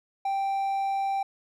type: tone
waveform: triangle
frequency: 784 Hz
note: G5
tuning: in tune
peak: -23 dBFS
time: 0.25-1.23 s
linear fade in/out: 5 ms
effects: none